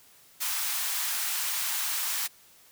white high-pass noise, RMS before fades -30 dBFS, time 0.4-2.28 s, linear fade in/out 20 ms, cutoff 850 Hz, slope 24 dB/octave, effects white hiss -57 dBFS RMS until 2.71 s

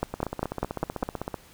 two click trains, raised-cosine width 1 ms, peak -11 / -16 dBFS, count 6 / 20, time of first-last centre 0.03-1.03 / 0.14-1.343 s, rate 5 / 15.8 Hz, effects pink hiss -53 dBFS RMS until 1.53 s

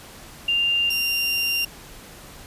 sine / 30% pulse tone pair in turn, 2794 / 2781 Hz, F7 / F7, 0 / -8 cents, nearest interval unison, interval 8 cents, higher first, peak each -18 dBFS, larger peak neither, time 0.48-0.9 / 0.9-1.65 s, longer second, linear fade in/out 5 ms, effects pink hiss -43 dBFS RMS until 2.46 s + resampled to 32000 Hz

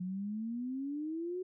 sine exponential sweep, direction up, 178.4 to 374 Hz, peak -35 dBFS, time 0-1.43 s, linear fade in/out 10 ms, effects none

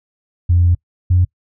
sine tone pair in turn, 87.31 / 90.02 Hz, F2 / F#2, 0 / -47 cents, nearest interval minor second, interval 53 cents, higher second, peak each -8 dBFS, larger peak neither, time 0.49-0.75 / 1.1-1.25 s, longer first, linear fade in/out 10 ms, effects noise-tail reverb RT60 0.1 s tail -25 dB re dry + tanh soft clip ceiling -4 dBFS

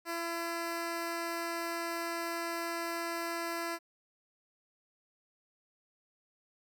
10% pulse tone, 337.1 Hz, E4, 39 cents sharp, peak -26 dBFS, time 0.05-3.79 s, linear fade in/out 50 ms, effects none

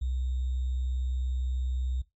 sine tone with sample-and-hold, 63.5 Hz, B1, 49 cents sharp, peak -27 dBFS, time 0.01-2.02 s, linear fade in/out 10 ms, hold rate 3675 Hz, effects noise-tail reverb RT60 0.2 s tail -19 dB re dry + MP3 32 kbps

